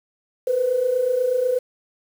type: tone pair together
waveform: sine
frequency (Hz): 478.8 / 507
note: A#4 / B4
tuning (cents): +46 / +45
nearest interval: minor second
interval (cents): 99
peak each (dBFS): -24 / -18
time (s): 0.47-1.59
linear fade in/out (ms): 5
effects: tanh soft clip ceiling -10 dBFS + 7-bit